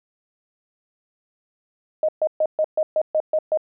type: tone bursts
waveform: sine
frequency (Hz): 622.3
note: D#5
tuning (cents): 0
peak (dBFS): -16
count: 9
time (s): 2.03-3.574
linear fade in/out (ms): 2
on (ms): 56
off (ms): 130
effects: none